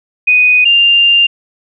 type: tone pair in turn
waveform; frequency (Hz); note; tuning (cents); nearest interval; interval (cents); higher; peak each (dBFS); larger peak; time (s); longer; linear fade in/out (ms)
sine; 2489 / 2794; D#7 / F7; 0 / 0; major second; 200; second; -5; neither; 0.27-0.65 / 0.65-1.27; second; 10
effects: none